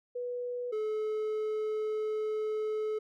sine / triangle tone pair in turn, 490 / 430.7 Hz, B4 / A4, -14 / -37 cents, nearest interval major second, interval 223 cents, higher first, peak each -33 / -28 dBFS, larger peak second, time 0.15-0.72 / 0.72-2.99 s, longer second, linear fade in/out 10 ms, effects none

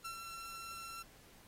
sawtooth tone with ADSR envelope, 1352 Hz, E6, 43 cents sharp, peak -37 dBFS, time 0.04-1.03 s, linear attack 13 ms, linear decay 98 ms, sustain -5 dB, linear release 13 ms, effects pink hiss -62 dBFS RMS until 1.47 s + AAC 48 kbps

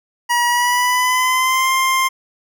25% pulse tone with pitch glide, 960 to 1053 Hz, B5 to C6, -49 to +11 cents, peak -10 dBFS, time 0.29-2.09 s, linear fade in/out 20 ms, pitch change +160 cents, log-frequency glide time 0.47-1.7 s, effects none

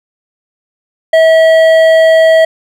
sine tone with hard clipping, 646 Hz, E5, 35 cents flat, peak -5 dBFS, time 1.13-2.45 s, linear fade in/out 5 ms, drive 9 dB, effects none

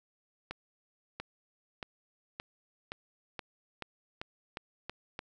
accelerating click train, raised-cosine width 0.3 ms, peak -22 dBFS, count 11, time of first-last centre 0.51-5.191 s, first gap 690 ms, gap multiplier 0.91, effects none

